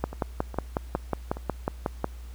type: two click trains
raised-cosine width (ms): 1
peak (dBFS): -11 / -23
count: 12 / 4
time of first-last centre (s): 0.04-2.044 / 0.13-1.37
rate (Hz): 5.49 / 2.42
effects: added 60 Hz sine -38 dBFS peak until 2.34 s + pink hiss -55 dBFS RMS until 2.34 s